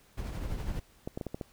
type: noise with tremolo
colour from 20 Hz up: brown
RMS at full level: -33 dBFS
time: 0.17-0.8 s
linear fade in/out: 10 ms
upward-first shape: triangle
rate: 12 Hz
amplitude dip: 50%
type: clicks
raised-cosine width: 2 ms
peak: -22 dBFS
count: 6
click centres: 1.075 / 1.175 / 1.212 / 1.267 / 1.345 / 1.412 s
effects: pink hiss -62 dBFS RMS until 1.52 s